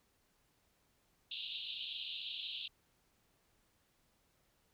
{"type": "band-pass noise", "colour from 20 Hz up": "white", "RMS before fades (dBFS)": -44, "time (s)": [1.31, 2.68], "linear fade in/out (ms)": 5, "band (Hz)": [2700, 4000], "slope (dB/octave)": 96, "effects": ["pink hiss -75 dBFS RMS until 4.73 s"]}